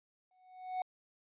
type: tone with exponential growth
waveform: triangle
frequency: 740 Hz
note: F#5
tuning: in tune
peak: -29 dBFS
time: 0.31-0.82 s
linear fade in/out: 2 ms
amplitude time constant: 110 ms
effects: resampled to 8000 Hz